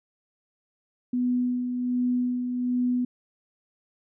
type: tone with tremolo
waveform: sine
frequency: 247.7 Hz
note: B3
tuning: 5 cents sharp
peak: -21 dBFS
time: 1.13-3.05 s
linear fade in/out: 5 ms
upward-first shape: sine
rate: 1.3 Hz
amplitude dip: 45%
effects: none